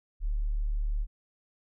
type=tone; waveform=sine; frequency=36.9 Hz; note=D1; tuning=9 cents sharp; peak=-26 dBFS; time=0.2-1.07 s; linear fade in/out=50 ms; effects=none